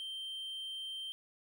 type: tone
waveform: triangle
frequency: 3136 Hz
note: G7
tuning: in tune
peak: -38 dBFS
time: 0-1.12 s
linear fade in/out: 0 ms
effects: none